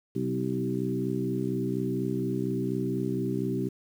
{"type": "harmonic tone with a mistuned harmonic", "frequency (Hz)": 64.2, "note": "C2", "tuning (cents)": -32, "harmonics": [2, 3, 4, 5, 6], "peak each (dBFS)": [-33, -33, -33, -33, -33], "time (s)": [0.15, 3.69], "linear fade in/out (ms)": 10, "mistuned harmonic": 3, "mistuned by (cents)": -28, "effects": ["9-bit"]}